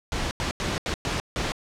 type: noise bursts at uneven times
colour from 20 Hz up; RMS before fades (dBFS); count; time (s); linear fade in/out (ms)
pink; -27; 6; 0.12-0.31 / 0.4-0.51 / 0.6-0.78 / 0.86-0.94 / 1.05-1.2 / 1.36-1.52; 0
effects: low-pass 6000 Hz 12 dB/octave